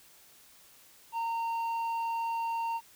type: tone with tanh clipping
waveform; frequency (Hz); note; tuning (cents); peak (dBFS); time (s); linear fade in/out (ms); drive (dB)
sine; 919; A#5; -25; -31; 1.12-2.81; 50; 6
effects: white hiss -58 dBFS RMS until 2.95 s